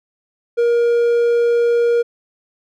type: tone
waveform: triangle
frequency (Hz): 472.4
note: A#4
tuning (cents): +23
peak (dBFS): -10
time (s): 0.57-2.03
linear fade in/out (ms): 20
effects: none